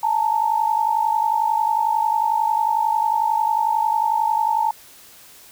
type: tone pair together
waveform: sine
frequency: 860 / 911.1 Hz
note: A5 / A#5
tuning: -40 / -40 cents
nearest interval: minor second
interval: 100 cents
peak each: -20 / -19 dBFS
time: 0.03-4.71 s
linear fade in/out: 5 ms
effects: white hiss -46 dBFS RMS until 5.51 s